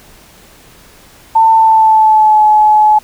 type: tone with pitch glide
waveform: sine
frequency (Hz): 894 to 852.6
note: A5 to G#5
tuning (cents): +27 to +45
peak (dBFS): -4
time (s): 1.35-2.99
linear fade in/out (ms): 10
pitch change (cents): -82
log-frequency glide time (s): 1.53-2.44
effects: pink hiss -41 dBFS RMS until 3.03 s